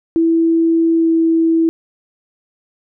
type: tone with pitch glide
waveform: sine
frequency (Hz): 329.6 to 327.5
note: E4 to E4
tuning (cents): 0 to -11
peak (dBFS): -10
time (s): 0.16-1.69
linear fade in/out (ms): 0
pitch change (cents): -11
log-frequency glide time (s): 0.96-1.09
effects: none